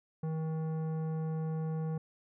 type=tone with tanh clipping; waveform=sine; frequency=159 Hz; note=D#3; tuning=38 cents sharp; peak=-34 dBFS; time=0.23-1.98 s; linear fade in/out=5 ms; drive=13 dB; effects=none